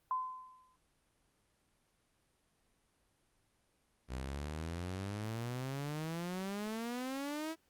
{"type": "tone with exponential decay", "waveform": "sine", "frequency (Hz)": 1025, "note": "C6", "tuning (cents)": -36, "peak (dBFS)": -30, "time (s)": [0.11, 0.76], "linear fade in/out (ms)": 1, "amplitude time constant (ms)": 140}
{"type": "exponential sweep", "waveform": "sawtooth", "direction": "up", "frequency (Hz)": [61.74, 328.4], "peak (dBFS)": -34, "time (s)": [4.08, 7.56], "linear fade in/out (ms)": 50}
{"effects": ["pink hiss -75 dBFS RMS until 7.69 s", "Opus 32 kbps"]}